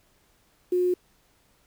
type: tone with quantisation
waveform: sine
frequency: 360 Hz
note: F#4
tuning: 47 cents flat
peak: -20 dBFS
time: 0.72-0.94 s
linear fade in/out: 5 ms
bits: 8
effects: pink hiss -64 dBFS RMS until 1.66 s